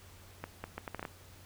accelerating click train, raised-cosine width 0.5 ms, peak -23 dBFS, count 8, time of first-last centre 0.44-1.052 s, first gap 200 ms, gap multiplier 0.7, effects added 91 Hz sine -56 dBFS peak until 1.45 s + pink hiss -57 dBFS RMS until 1.45 s

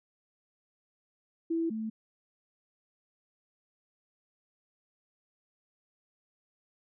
sine tone pair in turn, 330 / 220.2 Hz, E4 / A3, +2 / +2 cents, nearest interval perfect fifth, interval 700 cents, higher first, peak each -27 / -32 dBFS, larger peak first, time 1.5-1.7 / 1.7-1.9 s, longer neither, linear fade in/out 10 ms, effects none

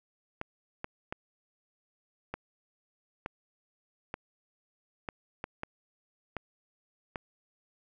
clicks, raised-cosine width 0.5 ms, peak -20 dBFS, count 11, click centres 0.414 / 0.844 / 1.125 / 2.34 / 3.261 / 4.141 / 5.088 / 5.441 / 5.634 / 6.367 / 7.158 s, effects none

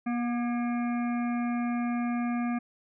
harmonic tone with a mistuned harmonic, 240 Hz, B3, 49 cents flat, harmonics 1 / 3 / 5 / 7 / 9 / 10, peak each -27 / -37 / -41 / -44 / -46 / -47 dBFS, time 0.06-2.59 s, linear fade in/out 10 ms, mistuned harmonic 7, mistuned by -27 cents, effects none

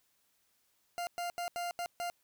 40% pulse tone bursts at uneven times, 698.5 Hz, F5, in tune, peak -34 dBFS, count 6, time 0.98-1.07 / 1.18-1.3 / 1.38-1.48 / 1.56-1.71 / 1.79-1.86 / 2-2.1 s, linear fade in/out 0 ms, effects white hiss -74 dBFS RMS until 2.23 s

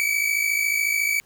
45% pulse tone pair together, 2262 / 2316 Hz, C#7 / D7, +34 / -25 cents, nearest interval unison, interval 41 cents, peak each -23 dBFS, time 0-1.2 s, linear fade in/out 0 ms, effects pink hiss -59 dBFS RMS until 1.25 s

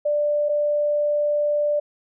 sine tone pair in turn, 590 / 590 Hz, D5 / D5, +8 / +8 cents, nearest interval unison, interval 0 cents, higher neither, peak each -18 dBFS, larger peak neither, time 0.05-0.49 / 0.49-1.8 s, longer second, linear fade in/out 10 ms, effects none

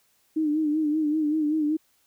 sine tone with vibrato, 305.6 Hz, D#4, 31 cents flat, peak -21 dBFS, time 0.36-1.77 s, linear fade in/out 10 ms, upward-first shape sine, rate 5.2 Hz, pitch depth 63 cents each way, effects white hiss -66 dBFS RMS until 2.06 s

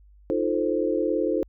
sine chord, F dominant seventh, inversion third, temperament equal, 311.1 / 349.2 / 440 / 523.3 Hz, Eb4 / F4 / A4 / C5, 0 / 0 / 0 / 0 cents, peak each -27 dBFS, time 0.3-1.43 s, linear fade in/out 0 ms, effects added 50 Hz sine -50 dBFS peak until 1.48 s

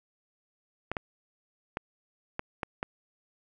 clicks, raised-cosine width 0.5 ms, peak -16 dBFS, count 6, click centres 0.916 / 0.968 / 1.771 / 2.394 / 2.632 / 2.829 s, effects none

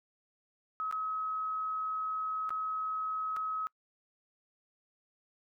sine tone with dropouts, 1278 Hz, D#6, 46 cents sharp, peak -32 dBFS, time 0.8-3.67 s, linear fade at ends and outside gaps 0 ms, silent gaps 0.912-0.925 / 2.493-2.505 / 3.364-3.368 s, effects noise-tail reverb RT60 0.1 s tail -26 dB re dry

